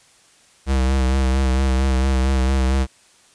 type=tone with vibrato; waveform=square; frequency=65.7 Hz; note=C2; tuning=8 cents sharp; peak=-16 dBFS; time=0.66-2.87 s; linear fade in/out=50 ms; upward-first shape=sine; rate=4.4 Hz; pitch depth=41 cents each way; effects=white hiss -53 dBFS RMS until 3.34 s + resampled to 22050 Hz